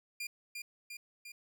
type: tone with echo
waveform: sawtooth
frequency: 2400 Hz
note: D7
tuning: 37 cents sharp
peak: -34 dBFS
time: 0.2-0.27 s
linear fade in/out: 5 ms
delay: 350 ms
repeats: 3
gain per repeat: -3 dB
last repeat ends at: 1.32 s
effects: none